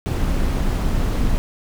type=noise with amplitude modulation; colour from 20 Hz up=brown; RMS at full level=-17 dBFS; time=0.06-1.38 s; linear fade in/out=0 ms; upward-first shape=sine; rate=223 Hz; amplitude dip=45%; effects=none